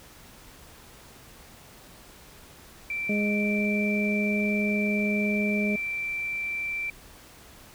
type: tone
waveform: sine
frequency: 2343 Hz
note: D7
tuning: 5 cents flat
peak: -28 dBFS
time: 2.9-6.9 s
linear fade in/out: 2 ms
type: harmonic tone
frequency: 207.3 Hz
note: G#3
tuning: 3 cents flat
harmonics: 1 / 2 / 3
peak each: -25 / -33 / -34 dBFS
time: 3.09-5.76 s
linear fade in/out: 5 ms
effects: pink hiss -50 dBFS RMS until 7.74 s